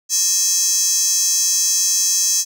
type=tone with high-pass filter; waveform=square; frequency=365.1 Hz; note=F#4; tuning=23 cents flat; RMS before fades=-17 dBFS; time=0.09-2.45 s; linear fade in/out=50 ms; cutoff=6200 Hz; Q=6.8; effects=none